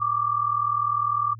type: tone pair together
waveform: sine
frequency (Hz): 1154 / 1194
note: D6 / D6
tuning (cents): -31 / +28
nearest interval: minor second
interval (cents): 59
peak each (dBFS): -24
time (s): 0-1.35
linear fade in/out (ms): 20
effects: added 112 Hz sine -39 dBFS peak until 1.39 s